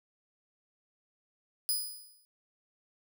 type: tone with exponential decay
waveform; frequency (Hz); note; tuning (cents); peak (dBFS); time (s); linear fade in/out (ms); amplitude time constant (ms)
5% pulse; 4978; D#8; 0; -19; 1.69-2.25; 0; 120
effects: none